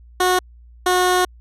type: tone pair in turn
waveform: 15% pulse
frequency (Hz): 365.5 / 363.6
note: F#4 / F#4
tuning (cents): -21 / -30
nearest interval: unison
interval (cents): 9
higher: first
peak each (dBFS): -8 / -8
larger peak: neither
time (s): 0.2-0.39 / 0.86-1.25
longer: second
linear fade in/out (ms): 5
effects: added 59 Hz sine -42 dBFS peak until 1.4 s + resampled to 32000 Hz